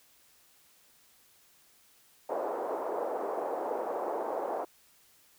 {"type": "band-pass noise", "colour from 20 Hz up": "white", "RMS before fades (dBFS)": -34, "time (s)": [2.29, 4.65], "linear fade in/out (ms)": 10, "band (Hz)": [380, 810], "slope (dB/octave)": 24, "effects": ["white hiss -63 dBFS RMS until 5.38 s"]}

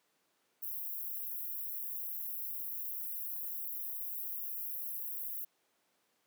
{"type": "high-pass noise", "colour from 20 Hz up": "white", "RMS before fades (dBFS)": -40, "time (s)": [0.62, 5.45], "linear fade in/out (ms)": 10, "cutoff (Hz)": 12000, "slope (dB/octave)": 48, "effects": ["pink hiss -75 dBFS RMS until 6.26 s", "high-pass 300 Hz 12 dB/octave"]}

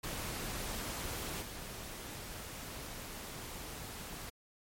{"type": "noise with level steps", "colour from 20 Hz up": "pink", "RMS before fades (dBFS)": [-40, -45], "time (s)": [0.03, 4.3], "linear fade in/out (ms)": 10, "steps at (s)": 1.41, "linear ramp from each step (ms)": 20, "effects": ["MP3 64 kbps"]}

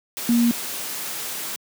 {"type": "tone in noise", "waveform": "sine", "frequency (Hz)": 236.1, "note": "A#3", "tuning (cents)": 22, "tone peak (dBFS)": -14, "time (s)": [0.29, 0.51], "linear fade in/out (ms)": 0, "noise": "white", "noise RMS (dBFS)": -30, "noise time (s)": [0.17, 1.56], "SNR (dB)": 13, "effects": ["high-pass 150 Hz 12 dB/octave"]}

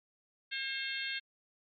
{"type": "harmonic tone with a mistuned harmonic", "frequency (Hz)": 537, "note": "C5", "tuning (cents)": 45, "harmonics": [3, 4, 5, 6, 7, 8], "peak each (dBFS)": [-40, -41, -42, -43, -43, -44], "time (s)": [0.51, 1.2], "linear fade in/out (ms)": 20, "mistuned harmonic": 7, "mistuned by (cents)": -71, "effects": ["MP3 64 kbps"]}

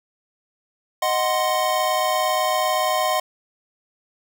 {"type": "chord", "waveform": "square", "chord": "C diminished", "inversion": "first", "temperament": "equal", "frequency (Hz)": [622.3, 740, 1046.5], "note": ["Eb5", "Gb5", "C6"], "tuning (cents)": [0, 0, 0], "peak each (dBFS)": -24, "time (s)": [1.02, 3.2], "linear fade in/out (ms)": 5, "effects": []}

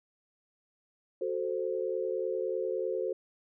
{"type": "chord", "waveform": "sine", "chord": "F# diminished", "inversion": "none", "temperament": "equal", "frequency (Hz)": [370, 440, 523.3], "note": ["F#4", "A4", "C5"], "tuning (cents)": [0, 0, 0], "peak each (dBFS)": -34, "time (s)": [1.21, 3.13], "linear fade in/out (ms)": 5, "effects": []}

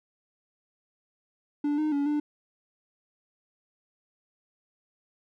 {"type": "tone with pitch steps", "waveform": "triangle", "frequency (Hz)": [292, 306.5, 284.3, 296.4], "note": ["D4", "D#4", "C#4", "D4"], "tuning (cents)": [-10, -26, 44, 16], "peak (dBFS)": -22, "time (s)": [1.64, 2.2], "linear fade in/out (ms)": 5, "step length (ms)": 140, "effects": []}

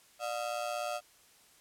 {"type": "ring-modulated tone", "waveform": "35% pulse", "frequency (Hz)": 656, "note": "E5", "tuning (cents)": -9, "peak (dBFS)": -29, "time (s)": [0.19, 1.01], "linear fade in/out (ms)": 50, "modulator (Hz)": 58.3, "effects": ["white hiss -62 dBFS RMS until 1.6 s", "low-pass 12000 Hz 12 dB/octave"]}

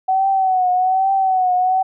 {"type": "tone with vibrato", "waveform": "sine", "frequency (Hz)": 752, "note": "F#5", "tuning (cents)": 28, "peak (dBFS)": -13, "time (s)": [0.08, 1.83], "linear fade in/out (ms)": 10, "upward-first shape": "triangle", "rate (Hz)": 1.2, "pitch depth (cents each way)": 68, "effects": []}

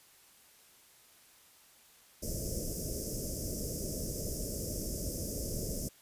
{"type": "band-stop noise", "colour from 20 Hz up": "pink", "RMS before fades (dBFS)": -37, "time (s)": [2.22, 5.89], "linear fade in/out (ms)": 10, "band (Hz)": [630, 5000], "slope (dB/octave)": 96, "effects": ["white hiss -61 dBFS RMS until 6.01 s", "resampled to 32000 Hz"]}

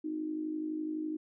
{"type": "tone with amplitude modulation", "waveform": "sine", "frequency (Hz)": 310, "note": "D#4", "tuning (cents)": -6, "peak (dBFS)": -30, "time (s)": [0.04, 1.17], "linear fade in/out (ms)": 10, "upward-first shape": "sine", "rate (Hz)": 51.9, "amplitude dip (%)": 65, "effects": []}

